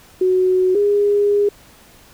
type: tone pair in turn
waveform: sine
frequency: 370 / 409 Hz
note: F#4 / G#4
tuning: 0 / -26 cents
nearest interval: major second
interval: 174 cents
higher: second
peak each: -12 dBFS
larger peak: neither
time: 0.21-0.75 / 0.75-1.49 s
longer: second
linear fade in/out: 5 ms
effects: pink hiss -47 dBFS RMS until 2.13 s